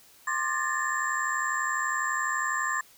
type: tone cluster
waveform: sine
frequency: 1058 / 1190 / 1730 / 1810 / 7390 Hz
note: C6 / D6 / A6 / A6 / A#8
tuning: +19 / +22 / -30 / +48 / -16 cents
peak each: -31 / -33 / -31 / -32 / -38 dBFS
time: 0.27-2.81 s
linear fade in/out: 5 ms
effects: white hiss -56 dBFS RMS until 2.97 s